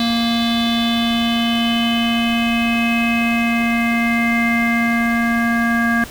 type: tone with low-pass filter sweep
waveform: square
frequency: 233.1 Hz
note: A#3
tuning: in tune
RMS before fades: -17 dBFS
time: 0-6.04 s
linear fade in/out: 2 ms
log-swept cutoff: 3900 to 1700 Hz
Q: 6.9
effects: pink hiss -35 dBFS RMS until 6.1 s